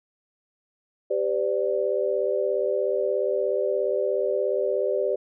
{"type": "chord", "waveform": "sine", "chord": "G suspended fourth", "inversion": "none", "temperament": "equal with one note detuned", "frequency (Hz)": [392, 510.4, 587.3], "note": ["G4", "C5", "D5"], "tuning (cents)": [0, -43, 0], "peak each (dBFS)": -26, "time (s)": [1.1, 5.16], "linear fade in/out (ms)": 10, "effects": []}